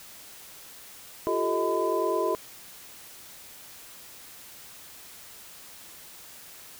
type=tone cluster; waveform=sine; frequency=348.9 / 390.3 / 439.5 / 630 / 1008 Hz; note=F4 / G4 / A4 / D#5 / B5; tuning=-2 / -8 / -2 / +21 / +35 cents; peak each=-30 dBFS; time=1.27-2.35 s; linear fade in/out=0 ms; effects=white hiss -47 dBFS RMS until 6.79 s